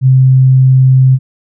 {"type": "tone", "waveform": "sine", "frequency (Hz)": 130.81, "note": "C3", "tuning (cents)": 0, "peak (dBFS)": -3, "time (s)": [0.01, 1.19], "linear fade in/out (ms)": 50, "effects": []}